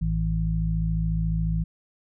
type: harmonic tone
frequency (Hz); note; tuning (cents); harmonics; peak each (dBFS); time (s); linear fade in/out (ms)
54.1; A1; -29; 1 / 2 / 3; -25 / -32 / -25; 0.01-1.64; 10
effects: none